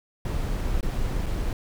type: noise with dropouts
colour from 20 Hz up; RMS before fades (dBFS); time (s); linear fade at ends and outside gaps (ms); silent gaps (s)
brown; -26; 0.25-1.53; 2; 0.809-0.828 / 1.261-1.264
effects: none